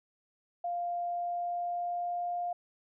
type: tone with pitch glide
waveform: sine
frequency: 698.5 to 703.8 Hz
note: F5 to F5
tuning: 0 to +13 cents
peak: -31 dBFS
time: 0.64-2.53 s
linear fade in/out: 5 ms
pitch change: +13 cents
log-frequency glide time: 1-2.37 s
effects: none